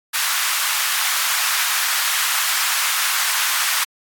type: high-pass noise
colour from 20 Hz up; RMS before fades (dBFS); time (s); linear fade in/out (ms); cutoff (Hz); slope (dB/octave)
pink; -20; 0.13-3.85; 20; 1100; 24
effects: AAC 64 kbps